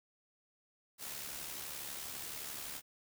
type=noise with amplitude modulation; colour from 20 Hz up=white; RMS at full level=-42 dBFS; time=0.98-2.82 s; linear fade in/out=50 ms; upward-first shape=sine; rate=71.8 Hz; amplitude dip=45%; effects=none